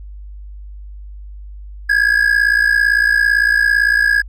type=ring-modulated tone; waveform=triangle; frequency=1661.2 Hz; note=G#6; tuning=in tune; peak=-6 dBFS; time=1.89-4.22 s; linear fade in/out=10 ms; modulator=28.9 Hz; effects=added 50 Hz sine -30 dBFS peak until 4.28 s